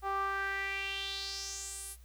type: tone with band-pass filter sweep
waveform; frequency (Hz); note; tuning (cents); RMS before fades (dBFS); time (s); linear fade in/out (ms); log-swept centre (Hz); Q
sawtooth; 392; G4; 0; -37; 0.02-1.97; 50; 930 to 11000; 4
effects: added 60 Hz sine -52 dBFS peak until 2.04 s + white hiss -66 dBFS RMS until 2.04 s